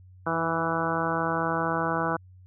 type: harmonic tone with a mistuned harmonic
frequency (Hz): 164.81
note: E3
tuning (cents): 0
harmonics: 1 / 2 / 3 / 4 / 5 / 6 / 7 / 8 / 9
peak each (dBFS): -33 / -33 / -33 / -33 / -33 / -33 / -33 / -33 / -33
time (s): 0.26-2.17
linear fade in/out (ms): 10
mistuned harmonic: 2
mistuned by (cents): -22
effects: added 92 Hz sine -48 dBFS peak until 2.46 s